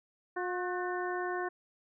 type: harmonic tone with a mistuned harmonic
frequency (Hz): 359.3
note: F4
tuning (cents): +49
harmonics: 1 / 2 / 3 / 4 / 5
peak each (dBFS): -35 / -38 / -40 / -41 / -42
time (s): 0.36-1.49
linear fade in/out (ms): 10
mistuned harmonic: 4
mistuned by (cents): +64
effects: none